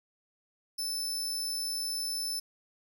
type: tone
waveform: sawtooth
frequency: 5274 Hz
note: E8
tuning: in tune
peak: -29 dBFS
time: 0.78-2.4 s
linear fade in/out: 10 ms
effects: none